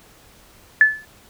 sine tone with exponential decay, 1735 Hz, A6, 25 cents flat, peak -5 dBFS, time 0.81-1.05 s, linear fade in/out 1 ms, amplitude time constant 51 ms, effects pink hiss -50 dBFS RMS until 1.29 s

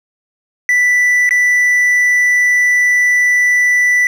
triangle tone with dropouts, 1975.5 Hz, B6, in tune, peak -7 dBFS, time 0.69-4.07 s, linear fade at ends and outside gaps 1 ms, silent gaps 1.292-1.308 s, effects none

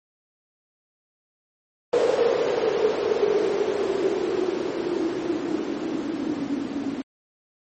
violet noise with low-pass filter sweep, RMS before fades -24 dBFS, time 1.93-7.02 s, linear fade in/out 2 ms, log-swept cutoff 490 to 270 Hz, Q 8.4, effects MP3 32 kbps

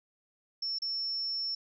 sine tone with dropouts, 5400 Hz, E8, 41 cents sharp, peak -31 dBFS, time 0.62-1.55 s, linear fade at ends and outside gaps 5 ms, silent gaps 0.787-0.819 s, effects none

